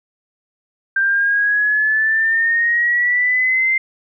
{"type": "exponential sweep", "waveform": "sine", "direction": "up", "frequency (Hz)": [1573, 2093], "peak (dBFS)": -13, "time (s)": [0.96, 3.78], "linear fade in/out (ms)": 5, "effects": []}